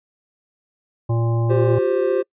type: harmonic tone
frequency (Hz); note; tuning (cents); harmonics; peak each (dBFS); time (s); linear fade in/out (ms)
115.9; A#2; -10; 1 / 3 / 5 / 7 / 9; -17 / -27 / -31 / -34 / -36; 1.09-1.79; 10
type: chord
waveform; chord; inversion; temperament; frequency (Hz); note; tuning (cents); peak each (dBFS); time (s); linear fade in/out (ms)
triangle; F suspended second; none; equal with one note detuned; 356.6 / 392 / 523.3; F4 / G4 / C5; +36 / 0 / 0; -20 / -18 / -19; 1.49-2.23; 20
effects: noise-tail reverb RT60 0.1 s tail -26 dB re dry + resampled to 8000 Hz